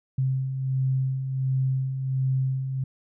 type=beating tone pair; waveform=sine; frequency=130.81 / 132.21 Hz; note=C3 / C3; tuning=0 / +18 cents; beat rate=1.4 Hz; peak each=-32 / -23 dBFS; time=0.18-2.84 s; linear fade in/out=5 ms; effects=none